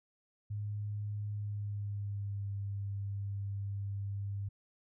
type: tone with pitch glide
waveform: sine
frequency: 103.83 to 99.89 Hz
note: G#2 to G2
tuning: 0 to +33 cents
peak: -35 dBFS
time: 0.5-4.49 s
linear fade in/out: 10 ms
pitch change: -67 cents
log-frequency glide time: 1.32-2.52 s
effects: none